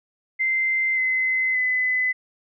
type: tone with pitch steps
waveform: sine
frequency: 2080 / 2047 / 2014 Hz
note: C7 / C7 / B6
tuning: -11 / -38 / +33 cents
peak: -19 dBFS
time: 0.39-2.13 s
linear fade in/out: 20 ms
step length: 580 ms
effects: none